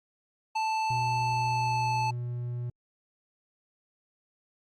square tone with pitch glide, 880 to 873.9 Hz, A5 to A5, 0 to -12 cents, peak -27 dBFS, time 0.55-2.11 s, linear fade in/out 10 ms, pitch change -12 cents, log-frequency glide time 1.26-1.86 s
triangle tone, 121.4 Hz, B2, 29 cents flat, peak -29 dBFS, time 0.9-2.7 s, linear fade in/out 5 ms
effects low-pass 5000 Hz 12 dB/octave + Opus 48 kbps

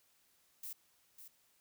violet noise with echo, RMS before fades -45 dBFS, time 0.63-0.73 s, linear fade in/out 5 ms, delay 550 ms, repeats 1, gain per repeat -9 dB, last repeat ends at 1.28 s, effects white hiss -72 dBFS RMS until 1.6 s

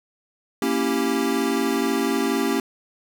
square chord, A# diminished seventh, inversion none, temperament equal, 233.1 / 277.2 / 329.6 / 392 Hz, A#3 / C#4 / E4 / G4, 0 / 0 / 0 / 0 cents, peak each -27 / -25 / -29 / -26 dBFS, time 0.62-2.6 s, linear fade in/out 2 ms, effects none

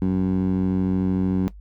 15% pulse tone with band-pass filter, 93.2 Hz, F#2, 13 cents sharp, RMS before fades -21 dBFS, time 0.02-1.48 s, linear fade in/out 0 ms, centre 210 Hz, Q 1.7, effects noise-tail reverb RT60 0.1 s tail -17 dB re dry + added 50 Hz sine -39 dBFS peak until 1.6 s

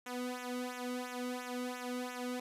sawtooth tone with flanger, 248.6 Hz, B3, 12 cents sharp, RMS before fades -40 dBFS, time 0.06-2.4 s, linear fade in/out 5 ms, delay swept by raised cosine 0.21 to 1.21 ms, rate 2.9 Hz, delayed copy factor -0.9, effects resampled to 32000 Hz

